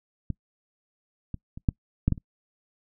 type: clicks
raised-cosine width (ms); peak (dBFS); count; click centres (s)
5; -17 / -20 / -26 / -9 / -8 / -11 / -28; 7; 0.303 / 1.343 / 1.575 / 1.688 / 2.08 / 2.123 / 2.178
effects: noise-tail reverb RT60 0.1 s tail -25 dB re dry

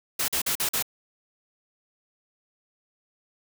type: noise bursts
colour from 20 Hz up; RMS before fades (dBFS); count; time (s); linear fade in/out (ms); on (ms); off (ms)
white; -26; 5; 0.19-0.826; 5; 92; 44
effects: none

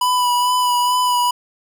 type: tone with vibrato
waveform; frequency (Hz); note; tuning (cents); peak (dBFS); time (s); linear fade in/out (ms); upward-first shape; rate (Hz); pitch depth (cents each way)
square; 987.8; B5; 0; -15; 0.01-1.31; 5; sine; 2.3; 21
effects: none

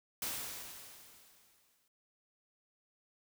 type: noise with exponential decay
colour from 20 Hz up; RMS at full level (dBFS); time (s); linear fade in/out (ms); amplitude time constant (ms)
white; -37; 0.22-1.88; 2; 360
effects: none

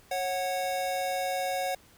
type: tone pair together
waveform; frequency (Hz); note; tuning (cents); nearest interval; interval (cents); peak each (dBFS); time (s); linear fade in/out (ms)
square; 548 / 738.1; C#5 / F#5; -20 / -4; perfect fourth; 516; -33 / -31; 0.11-1.75; 5
effects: pink hiss -58 dBFS RMS until 1.97 s

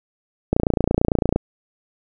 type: click train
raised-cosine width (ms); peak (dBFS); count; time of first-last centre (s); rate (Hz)
2; -3; 25; 0.53-1.36; 28.9
effects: none

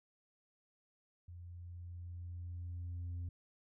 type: tone with level ramp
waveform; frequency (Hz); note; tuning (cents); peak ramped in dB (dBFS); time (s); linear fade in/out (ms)
sine; 87.31; F2; 0; -48 to -36; 1.28-3.29; 5
effects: tanh soft clip ceiling -38 dBFS

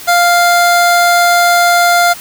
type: tone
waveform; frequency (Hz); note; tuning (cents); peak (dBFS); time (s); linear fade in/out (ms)
25% pulse; 698.5; F5; 0; -3; 0.07-2.14; 20
effects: white hiss -30 dBFS RMS until 2.2 s

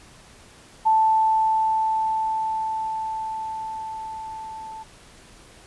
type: tone with level ramp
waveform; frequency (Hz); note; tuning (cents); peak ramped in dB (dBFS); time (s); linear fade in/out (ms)
sine; 880; A5; 0; -14 to -34; 0.85-4.84; 20
effects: pink hiss -49 dBFS RMS until 5.66 s + resampled to 24000 Hz

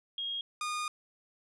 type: tone pair in turn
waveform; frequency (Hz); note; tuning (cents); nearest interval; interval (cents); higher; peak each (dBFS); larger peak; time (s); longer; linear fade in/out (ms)
sine / sawtooth; 3263 / 1222.2; G#7 / D#6; -31 / -31; octave + perfect fourth; 1700; first; -33 / -29; second; 0.18-0.41 / 0.61-0.88; second; 2
effects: resampled to 24000 Hz

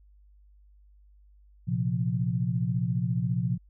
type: chord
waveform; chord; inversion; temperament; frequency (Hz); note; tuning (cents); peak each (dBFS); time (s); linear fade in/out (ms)
sine; Bb suspended second; none; just; 116.54 / 131.11 / 174.81; Bb2 / C3 / F3; 0 / +4 / +2; -29; 1.67-3.58; 20
effects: added 50 Hz sine -54 dBFS peak until 3.69 s

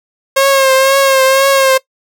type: tone with vibrato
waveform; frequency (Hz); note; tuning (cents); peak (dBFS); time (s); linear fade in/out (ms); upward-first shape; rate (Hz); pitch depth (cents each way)
sawtooth; 538; C5; +48; -3; 0.36-1.78; 10; triangle; 2; 44
effects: noise-tail reverb RT60 0.1 s tail -20 dB re dry

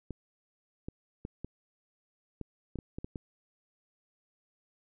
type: clicks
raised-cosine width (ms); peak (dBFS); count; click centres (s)
3; -25; 10; 0.107 / 0.885 / 1.251 / 1.446 / 2.413 / 2.757 / 2.788 / 2.985 / 3.045 / 3.158
effects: none

